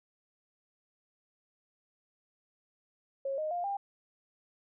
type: tone with pitch steps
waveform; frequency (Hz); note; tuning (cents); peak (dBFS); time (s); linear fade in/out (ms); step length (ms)
sine; 545 / 618.8 / 702.7 / 797.9; C#5 / D#5 / F5 / G5; -29 / -10 / +10 / +30; -31; 3.25-3.77; 5; 130
effects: none